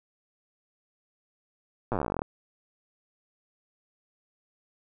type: slowing click train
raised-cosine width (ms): 1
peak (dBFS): -15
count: 20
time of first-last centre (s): 1.92-2.219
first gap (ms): 8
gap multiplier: 1.07
effects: none